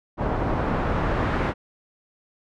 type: noise with low-pass filter sweep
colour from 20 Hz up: pink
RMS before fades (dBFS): -24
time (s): 0.17-1.54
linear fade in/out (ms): 50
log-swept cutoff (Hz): 940 to 1600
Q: 0.95
effects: none